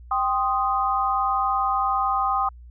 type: chord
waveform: sine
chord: C minor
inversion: second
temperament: equal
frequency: 784 / 1046.5 / 1244.5 Hz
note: G5 / C6 / Eb6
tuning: 0 / 0 / 0 cents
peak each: -24 / -26 / -23 dBFS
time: 0.11-2.49 s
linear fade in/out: 5 ms
effects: added 60 Hz sine -41 dBFS peak until 2.7 s